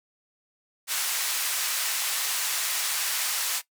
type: band-pass noise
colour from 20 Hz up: white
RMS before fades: -28 dBFS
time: 0.87-3.62 s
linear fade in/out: 50 ms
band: 1000 to 12000 Hz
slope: 12 dB/octave
effects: noise-tail reverb RT60 0.1 s tail -17 dB re dry